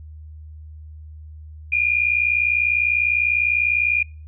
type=tone pair together; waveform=sine; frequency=2400 / 2460 Hz; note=D7 / D#7; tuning=+37 / -20 cents; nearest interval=unison; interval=43 cents; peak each=-19 dBFS; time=1.72-4.03 s; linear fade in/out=5 ms; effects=noise-tail reverb RT60 0.4 s tail -24 dB re dry + added 77 Hz sine -36 dBFS peak until 4.27 s